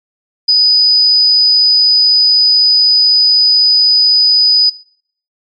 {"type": "tone", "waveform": "sine", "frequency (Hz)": 4978, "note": "D#8", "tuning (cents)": 0, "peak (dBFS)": -5, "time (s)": [0.48, 4.7], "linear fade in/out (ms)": 10, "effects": ["noise-tail reverb RT60 0.6 s tail -22 dB re dry", "MP3 64 kbps"]}